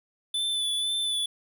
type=tone with vibrato; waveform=square; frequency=3495 Hz; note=A7; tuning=12 cents flat; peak=-26 dBFS; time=0.34-1.26 s; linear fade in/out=5 ms; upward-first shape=sine; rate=2 Hz; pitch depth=26 cents each way; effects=none